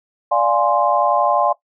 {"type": "chord", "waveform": "sine", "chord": "D half-diminished seventh", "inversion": "none", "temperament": "equal", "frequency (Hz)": [587.3, 698.5, 830.6, 1046.5], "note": ["D5", "F5", "Ab5", "C6"], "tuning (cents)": [0, 0, 0, 0], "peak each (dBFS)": -19, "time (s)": [0.31, 1.53], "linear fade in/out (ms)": 10, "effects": ["noise-tail reverb RT60 0.1 s tail -17 dB re dry"]}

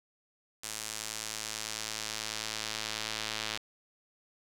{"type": "tone with band-pass filter sweep", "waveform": "sawtooth", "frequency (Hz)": 109.2, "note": "A2", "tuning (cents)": -13, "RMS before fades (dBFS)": -38, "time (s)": [0.63, 3.58], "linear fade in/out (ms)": 10, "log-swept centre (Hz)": [7900, 3900], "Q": 1.1, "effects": ["9-bit"]}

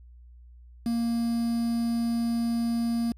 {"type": "tone with quantisation", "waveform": "triangle", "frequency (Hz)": 233.1, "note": "A#3", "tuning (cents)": 0, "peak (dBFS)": -22, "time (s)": [0.86, 3.12], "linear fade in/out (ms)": 2, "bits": 7, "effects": ["added 60 Hz sine -47 dBFS peak until 3.17 s", "resampled to 32000 Hz"]}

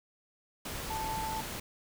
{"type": "tone in noise", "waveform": "sine", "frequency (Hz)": 880, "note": "A5", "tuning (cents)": 0, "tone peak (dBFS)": -34, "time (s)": [0.9, 1.41], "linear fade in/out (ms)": 5, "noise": "pink", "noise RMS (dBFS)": -39, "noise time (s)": [0.65, 1.6], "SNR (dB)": 2, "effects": []}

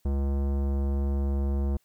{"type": "tone with tanh clipping", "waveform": "sine", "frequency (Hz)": 69.3, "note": "C#2", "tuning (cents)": 0, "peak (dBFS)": -26, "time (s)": [0.05, 1.77], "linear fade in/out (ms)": 5, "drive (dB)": 18, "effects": ["white hiss -70 dBFS RMS until 1.84 s"]}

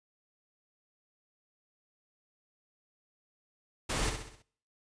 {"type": "noise with echo", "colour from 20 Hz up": "pink", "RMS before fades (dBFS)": -32, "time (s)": [3.89, 4.1], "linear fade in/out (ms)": 10, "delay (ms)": 65, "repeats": 5, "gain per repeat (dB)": -6, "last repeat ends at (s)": 4.425, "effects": ["noise-tail reverb RT60 0.6 s tail -23 dB re dry", "resampled to 22050 Hz"]}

